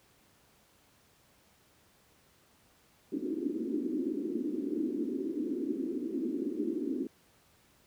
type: band-pass noise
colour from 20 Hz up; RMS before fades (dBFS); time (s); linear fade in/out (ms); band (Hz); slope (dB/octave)
pink; -34; 3.12-7.07; 5; 250 to 360; 48
effects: pink hiss -65 dBFS RMS until 7.86 s + high-pass 60 Hz 12 dB/octave